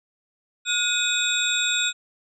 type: tone cluster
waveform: sine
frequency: 1440 / 2512 / 3536 / 3788 / 7450 Hz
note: F#6 / D#7 / A7 / A#7 / A#8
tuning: -47 / +16 / +8 / +27 / -2 cents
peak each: -27 dBFS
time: 0.65-1.93 s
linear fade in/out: 50 ms
effects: none